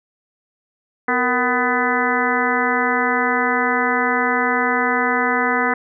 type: harmonic tone with a mistuned harmonic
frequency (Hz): 250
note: B3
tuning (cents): +21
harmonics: 1 / 2 / 3 / 4 / 5 / 6 / 7 / 8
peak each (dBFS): -24 / -24 / -24 / -24 / -24 / -24 / -24 / -24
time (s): 1.08-5.74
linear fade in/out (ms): 5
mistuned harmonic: 2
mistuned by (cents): -99
effects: none